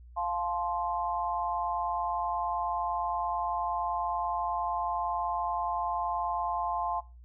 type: chord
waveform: sine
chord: F major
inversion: none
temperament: equal with one note detuned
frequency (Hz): 698.5 / 867.4 / 1046.5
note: F5 / A5 / C6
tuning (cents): 0 / -25 / 0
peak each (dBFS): -33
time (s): 0.16-7.01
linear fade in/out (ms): 20
effects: noise-tail reverb RT60 0.3 s tail -19 dB re dry + added 60 Hz sine -48 dBFS peak until 7.24 s